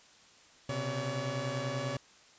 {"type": "tone cluster", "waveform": "sawtooth", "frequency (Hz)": [124.1, 134.3, 568], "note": ["B2", "C3", "C#5"], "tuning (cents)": [9, 46, 42], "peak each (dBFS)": [-34, -33, -33], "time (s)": [0.69, 1.97], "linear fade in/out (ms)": 5, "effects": ["white hiss -59 dBFS RMS until 2.38 s", "resampled to 16000 Hz"]}